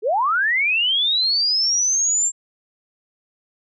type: linear sweep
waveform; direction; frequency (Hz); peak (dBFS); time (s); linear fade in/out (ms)
sine; up; 381.9 to 7459; -16; 0.02-2.32; 50
effects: none